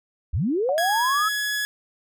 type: linear sweep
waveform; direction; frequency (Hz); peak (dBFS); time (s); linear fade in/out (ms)
sine; up; 51.4 to 1318.5; -20; 0.33-1.29; 10
type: tone with exponential decay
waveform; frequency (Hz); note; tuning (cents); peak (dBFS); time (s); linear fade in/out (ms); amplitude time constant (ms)
sine; 731; F#5; -21; -22; 0.69-0.89; 1; 43
type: tone with pitch glide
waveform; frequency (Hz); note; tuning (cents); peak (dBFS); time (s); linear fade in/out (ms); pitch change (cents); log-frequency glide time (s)
sawtooth; 1664 to 1688.2; G#6 to G#6; +3 to +28; -20; 0.78-1.65; 0; +25; 0.96-1.43
effects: none